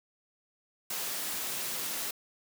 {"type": "high-pass noise", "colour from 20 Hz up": "white", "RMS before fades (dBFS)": -35, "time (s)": [0.9, 2.11], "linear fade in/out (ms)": 5, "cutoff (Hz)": 140, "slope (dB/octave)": 12, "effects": []}